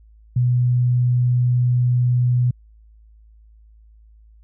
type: tone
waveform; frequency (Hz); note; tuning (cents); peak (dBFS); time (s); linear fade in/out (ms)
sine; 123.47; B2; 0; -14; 0.36-2.51; 5
effects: added 54 Hz sine -46 dBFS peak until 4.43 s